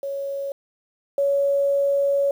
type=tone pair in turn; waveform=sine; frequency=555 / 560.2 Hz; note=C#5 / C#5; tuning=+2 / +18 cents; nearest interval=unison; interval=16 cents; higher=second; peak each=-25 / -17 dBFS; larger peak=second; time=0.03-0.52 / 1.18-2.31 s; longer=second; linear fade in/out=2 ms; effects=8-bit